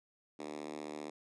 5% pulse tone with high-pass filter, 75.2 Hz, D2, 42 cents sharp, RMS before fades -44 dBFS, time 0.39-1.1 s, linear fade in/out 5 ms, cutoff 290 Hz, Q 2.2, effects resampled to 22050 Hz

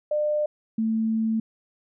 sine tone pair in turn, 600 / 222.3 Hz, D5 / A3, +37 / +18 cents, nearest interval octave + perfect fourth, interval 1719 cents, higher first, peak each -21 dBFS, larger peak neither, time 0.11-0.46 / 0.78-1.4 s, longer second, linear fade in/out 5 ms, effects none

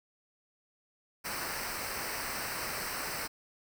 pink noise with comb filter, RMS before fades -37 dBFS, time 1.24-3.28 s, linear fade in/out 20 ms, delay 0.29 ms, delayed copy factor -0.75, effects none

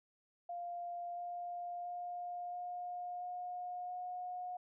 sine tone with pitch steps, 698.5 / 703.4 / 708.3 / 713.2 / 718.1 / 723.1 Hz, F5 / F5 / F5 / F5 / F5 / F#5, 0 / +12 / +24 / +36 / +48 / -40 cents, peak -40 dBFS, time 0.49-4.57 s, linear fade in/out 5 ms, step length 680 ms, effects none

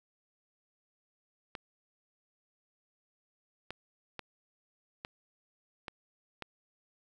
clicks, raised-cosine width 0.3 ms, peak -23 dBFS, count 6, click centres 1.552 / 3.706 / 4.193 / 5.049 / 5.882 / 6.423 s, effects 9-bit

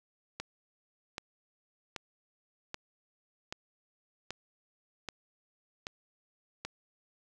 click train, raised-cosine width 0.2 ms, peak -20 dBFS, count 9, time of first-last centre 0.4-6.65 s, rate 1.28 Hz, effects none

